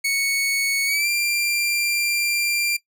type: tone with pitch glide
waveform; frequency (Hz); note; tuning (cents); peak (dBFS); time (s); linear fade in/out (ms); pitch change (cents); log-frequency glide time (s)
sawtooth; 2217 to 2376; C#7 to D7; 0 to +20; -16; 0.04-2.77; 10; +120; 0.86-1.08
effects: noise-tail reverb RT60 0.1 s tail -19 dB re dry

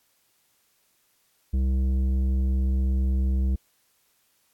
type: tone with tanh clipping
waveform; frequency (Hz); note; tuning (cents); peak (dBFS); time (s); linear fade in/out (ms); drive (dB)
sine; 65.41; C2; 0; -22; 1.53-3.56; 10; 10
effects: white hiss -67 dBFS RMS until 4.53 s + AAC 64 kbps

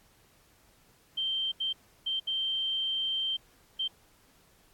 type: tone bursts at uneven times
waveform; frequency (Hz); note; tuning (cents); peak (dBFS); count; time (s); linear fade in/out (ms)
sine; 3136; G7; 0; -28; 5; 1.17-1.52 / 1.6-1.73 / 2.06-2.2 / 2.27-3.37 / 3.79-3.88; 10
effects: pink hiss -63 dBFS RMS until 4.73 s + AAC 64 kbps

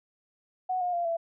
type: tone with pitch steps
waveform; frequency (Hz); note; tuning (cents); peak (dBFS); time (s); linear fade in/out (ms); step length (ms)
sine; 740 / 715.6 / 692 / 669.2; F#5 / F5 / F5 / E5; 0 / +42 / -16 / +26; -26; 0.69-1.17; 10; 120
effects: none

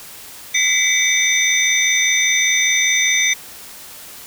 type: tone cluster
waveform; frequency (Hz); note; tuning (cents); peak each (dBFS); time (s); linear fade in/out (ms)
sine; 1982 / 2067 / 2284 / 3617 / 6000; B6 / C7 / D7 / A7 / F#8; +6 / -22 / -49 / +47 / +23; -22 / -22 / -19 / -20 / -18; 0.54-3.34; 10
effects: white hiss -37 dBFS RMS until 4.26 s

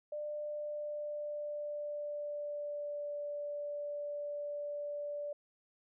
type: tone with pitch glide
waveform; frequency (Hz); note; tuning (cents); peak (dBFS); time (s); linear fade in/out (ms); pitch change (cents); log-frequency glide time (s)
sine; 596 to 583.4; D5 to D5; +25 to -12; -37; 0.12-5.33; 5; -37; 0.36-3.15
effects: none

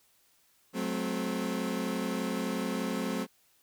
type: chord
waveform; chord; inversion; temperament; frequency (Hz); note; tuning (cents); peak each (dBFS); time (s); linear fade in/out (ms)
30% pulse; F# diminished; none; equal with one note detuned; 185 / 216.6 / 261.6; F#3 / A3 / C4; 0 / -27 / 0; -33 / -32 / -32; 0.73-3.27; 50
effects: white hiss -67 dBFS RMS until 3.62 s

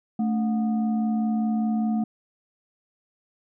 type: tone with frequency modulation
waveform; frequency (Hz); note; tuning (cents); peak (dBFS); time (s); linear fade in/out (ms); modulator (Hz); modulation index
sine; 220; A3; 0; -21; 0.19-2.04; 5; 505; 0.45
effects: none

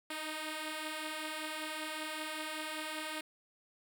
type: beating tone pair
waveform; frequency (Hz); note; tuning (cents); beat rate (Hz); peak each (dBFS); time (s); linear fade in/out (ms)
5% pulse; 306.6 / 311.8; D#4 / D#4; -25 / +4; 5.2; -33 / -28; 0.1-3.21; 5
effects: none

